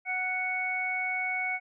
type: harmonic tone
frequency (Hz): 740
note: F#5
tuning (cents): 0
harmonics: 1 / 2 / 3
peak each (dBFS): -35 / -39 / -29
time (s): 0.05-1.6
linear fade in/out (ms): 50
effects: none